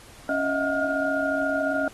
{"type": "tone cluster", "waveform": "sine", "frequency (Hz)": [277.6, 628, 662, 725, 1423], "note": ["C#4", "D#5", "E5", "F#5", "F6"], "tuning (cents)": [3, 16, 7, -35, 32], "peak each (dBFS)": [-28, -26, -34, -34, -27], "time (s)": [0.29, 1.88], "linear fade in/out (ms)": 2, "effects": ["pink hiss -49 dBFS RMS until 1.93 s", "AAC 32 kbps"]}